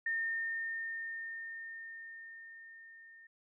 sine tone with level ramp, 1821 Hz, A#6, 41 cents flat, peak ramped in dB -31 to -54 dBFS, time 0.06-3.27 s, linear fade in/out 5 ms, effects none

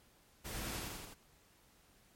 pink noise with echo, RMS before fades -44 dBFS, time 0.44-0.81 s, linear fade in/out 20 ms, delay 84 ms, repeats 4, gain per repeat -2 dB, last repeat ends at 1.146 s, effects pink hiss -67 dBFS RMS until 2.15 s + MP3 64 kbps

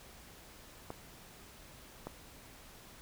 clicks, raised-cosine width 1 ms, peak -26 dBFS, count 2, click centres 0.904 / 2.07 s, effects pink hiss -55 dBFS RMS until 3.01 s

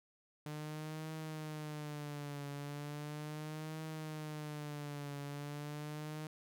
sawtooth tone with vibrato, 150 Hz, D3, 37 cents sharp, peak -38 dBFS, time 0.46-6.27 s, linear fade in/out 2 ms, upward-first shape triangle, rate 0.37 Hz, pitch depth 93 cents each way, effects none

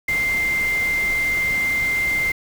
sine tone in noise, 2093 Hz, C7, in tune, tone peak -18 dBFS, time 0.08-2.32 s, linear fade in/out 5 ms, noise pink, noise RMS -32 dBFS, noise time 0.08-2.32 s, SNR +11 dB, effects none

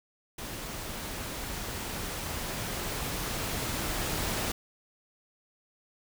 pink noise with level ramp, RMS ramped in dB -39 to -31 dBFS, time 0.38-4.52 s, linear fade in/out 5 ms, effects none

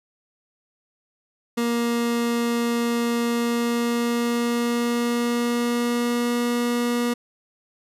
30% pulse tone with pitch glide, 235.6 to 240 Hz, A#3 to B3, +19 to -49 cents, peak -18 dBFS, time 1.57-7.14 s, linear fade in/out 10 ms, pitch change +32 cents, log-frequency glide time 3.27-6.33 s, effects resampled to 32000 Hz

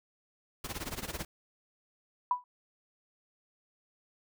pink noise with tremolo, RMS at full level -36 dBFS, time 0.64-1.25 s, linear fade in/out 5 ms, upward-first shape sine, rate 18 Hz, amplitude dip 85%
sine tone with exponential decay, 987.8 Hz, B5, in tune, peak -21 dBFS, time 2.31-2.44 s, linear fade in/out 2 ms, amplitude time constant 27 ms
effects none

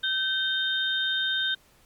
sine tone cluster, 1543 / 3135 / 3668 Hz, G6 / G7 / A#7, -28 / -1 / -29 cents, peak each -28 / -33 / -27 dBFS, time 0.03-1.55 s, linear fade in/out 10 ms, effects pink hiss -60 dBFS RMS until 1.85 s + Opus 48 kbps

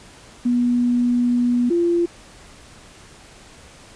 sine tone pair in turn, 243.2 / 343.9 Hz, B3 / F4, -26 / -27 cents, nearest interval tritone, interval 599 cents, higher second, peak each -15 dBFS, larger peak neither, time 0.45-1.7 / 1.7-2.06 s, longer first, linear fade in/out 10 ms, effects pink hiss -45 dBFS RMS until 3.95 s + resampled to 22050 Hz

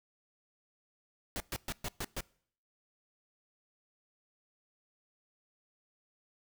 pink noise bursts, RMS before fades -37 dBFS, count 6, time 1.36-2.206 s, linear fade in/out 0 ms, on 41 ms, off 120 ms, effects noise-tail reverb RT60 0.6 s tail -24 dB re dry

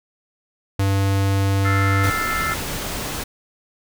square tone, 98 Hz, G2, in tune, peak -17 dBFS, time 0.79-2.1 s, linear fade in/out 5 ms
sine chord, F major seventh, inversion third, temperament equal, 1318.5 / 1396.9 / 1760 / 2093 Hz, E6 / F6 / A6 / C7, 0 / 0 / 0 / 0 cents, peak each -24 / -30 / -28 / -27 dBFS, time 1.64-2.55 s, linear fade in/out 20 ms
pink noise, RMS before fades -27 dBFS, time 2.03-3.24 s, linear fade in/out 10 ms
effects none

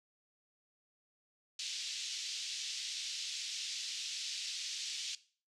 pink band-pass noise, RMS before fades -41 dBFS, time 1.59-5.15 s, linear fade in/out 2 ms, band 3100 to 6600 Hz, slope 24 dB/octave, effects noise-tail reverb RT60 0.4 s tail -17 dB re dry + low-pass 10000 Hz 12 dB/octave

